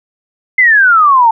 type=exponential sweep; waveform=sine; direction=down; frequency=2093 to 880 Hz; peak=-4 dBFS; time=0.58-1.31 s; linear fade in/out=5 ms; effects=none